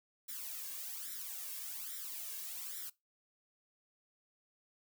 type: noise with flanger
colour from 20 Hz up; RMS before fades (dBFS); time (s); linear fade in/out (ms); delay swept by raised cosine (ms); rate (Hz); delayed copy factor
blue; -44; 0.28-2.9; 10; 0.54 to 1.84; 1.2; +0.85
effects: noise-tail reverb RT60 0.2 s tail -20 dB re dry